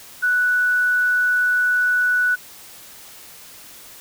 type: tone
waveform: sine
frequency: 1480 Hz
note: F#6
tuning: in tune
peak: -15 dBFS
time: 0.22-2.36 s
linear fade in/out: 20 ms
effects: white hiss -42 dBFS RMS until 4 s